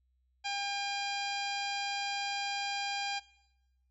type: harmonic tone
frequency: 803 Hz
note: G5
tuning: 41 cents sharp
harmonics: 1 / 2 / 3 / 4 / 5 / 6 / 7 / 8 / 9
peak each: -37 / -43 / -39 / -41 / -45 / -42 / -51 / -56 / -50 dBFS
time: 0.44-3.2 s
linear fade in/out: 20 ms
effects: noise-tail reverb RT60 1.0 s tail -21 dB re dry + added 63 Hz sine -70 dBFS peak until 3.9 s